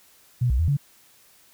sine tone with pitch steps, 122.9 / 62.1 / 82.1 / 142.1 Hz, B2 / B1 / E2 / C#3, -8 / +10 / -6 / +43 cents, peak -18 dBFS, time 0.41-0.77 s, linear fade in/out 10 ms, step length 90 ms, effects white hiss -56 dBFS RMS until 1.53 s

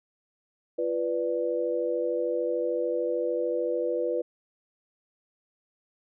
sine chord, B diminished, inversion second, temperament equal with one note detuned, 345 / 493.9 / 587.3 Hz, F4 / B4 / D5, -21 / 0 / 0 cents, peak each -31 / -27 / -32 dBFS, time 0.78-4.22 s, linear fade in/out 10 ms, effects none

